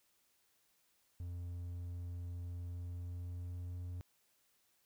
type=tone with pitch glide; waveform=triangle; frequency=87.5 to 88.62 Hz; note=F2 to F2; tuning=+4 to +26 cents; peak=-39 dBFS; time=1.2-4.01 s; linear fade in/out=0 ms; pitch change=+22 cents; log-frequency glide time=2.72-3.81 s; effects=white hiss -75 dBFS RMS until 4.85 s